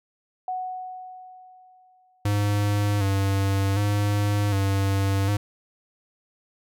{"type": "tone with exponential decay", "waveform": "sine", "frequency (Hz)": 740, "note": "F#5", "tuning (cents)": 0, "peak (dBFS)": -25, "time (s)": [0.48, 2.42], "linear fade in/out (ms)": 2, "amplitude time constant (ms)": 420}
{"type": "tone with vibrato", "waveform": "square", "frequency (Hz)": 100.3, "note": "G2", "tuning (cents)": 40, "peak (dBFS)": -21, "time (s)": [2.25, 5.37], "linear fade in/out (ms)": 5, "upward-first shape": "square", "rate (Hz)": 0.66, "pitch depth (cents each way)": 42}
{"effects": []}